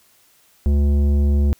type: tone with tanh clipping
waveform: sine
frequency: 71.7 Hz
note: D2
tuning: 41 cents flat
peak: -15 dBFS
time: 0.66-1.53 s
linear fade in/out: 0 ms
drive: 12 dB
effects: white hiss -56 dBFS RMS until 1.59 s